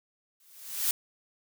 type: noise with exponential growth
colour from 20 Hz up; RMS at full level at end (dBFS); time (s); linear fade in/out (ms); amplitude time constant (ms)
blue; -24; 0.4-0.91; 2; 110
effects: none